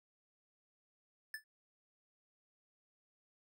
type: tone with exponential decay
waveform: square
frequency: 1746 Hz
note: A6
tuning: 14 cents flat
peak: -38 dBFS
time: 1.34-1.44 s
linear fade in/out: 2 ms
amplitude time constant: 21 ms
effects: none